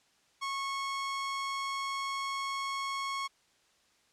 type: tone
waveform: sawtooth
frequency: 1097 Hz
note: C#6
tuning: 18 cents flat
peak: -29 dBFS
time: 0.41-3.28 s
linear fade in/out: 20 ms
effects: white hiss -68 dBFS RMS until 4.12 s + low-pass 7000 Hz 12 dB/octave